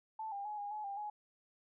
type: tone with pitch steps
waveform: sine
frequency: 878 / 801 / 842 / 816 / 849 / 797 / 838 Hz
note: A5 / G5 / G#5 / G#5 / G#5 / G5 / G#5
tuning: -4 / +37 / +24 / -31 / +38 / +28 / +15 cents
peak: -39 dBFS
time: 0.19-1.1 s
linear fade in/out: 5 ms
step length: 130 ms
effects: none